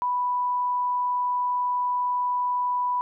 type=tone; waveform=sine; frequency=987.8 Hz; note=B5; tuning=in tune; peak=-22 dBFS; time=0.02-3.01 s; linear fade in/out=0 ms; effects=none